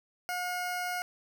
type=tone; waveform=20% pulse; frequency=719 Hz; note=F#5; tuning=50 cents flat; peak=-27 dBFS; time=0.29-1.02 s; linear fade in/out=0 ms; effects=none